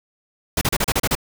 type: noise bursts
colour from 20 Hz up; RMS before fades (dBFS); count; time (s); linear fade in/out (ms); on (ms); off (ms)
pink; -19; 8; 0.57-1.152; 5; 43; 34
effects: none